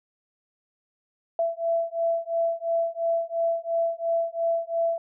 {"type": "beating tone pair", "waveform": "sine", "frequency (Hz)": [667, 669.9], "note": ["E5", "E5"], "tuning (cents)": [20, 28], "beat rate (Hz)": 2.9, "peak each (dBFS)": -26, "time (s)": [1.39, 4.98], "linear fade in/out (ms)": 2, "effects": []}